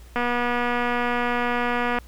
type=click train; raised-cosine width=0.5 ms; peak=-10 dBFS; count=443; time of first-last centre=0.16-1.986 s; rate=242 Hz; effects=added 60 Hz sine -43 dBFS peak until 2.07 s + pink hiss -53 dBFS RMS until 2.07 s